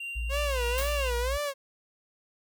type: tone with tremolo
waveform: triangle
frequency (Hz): 2771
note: F7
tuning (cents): -14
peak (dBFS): -32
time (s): 0-1.1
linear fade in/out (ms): 5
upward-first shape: sine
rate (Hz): 3.2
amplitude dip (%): 45
type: tone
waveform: sine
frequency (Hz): 58.27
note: A#1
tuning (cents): 0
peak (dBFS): -29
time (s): 0.15-1.38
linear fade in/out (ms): 20
type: tone with vibrato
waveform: sawtooth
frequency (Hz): 530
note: C5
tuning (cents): +22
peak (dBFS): -25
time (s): 0.29-1.54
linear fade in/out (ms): 50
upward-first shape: sine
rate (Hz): 2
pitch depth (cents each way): 180
type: noise with exponential decay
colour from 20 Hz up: white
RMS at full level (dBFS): -33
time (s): 0.78-1.21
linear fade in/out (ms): 1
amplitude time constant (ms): 92
effects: none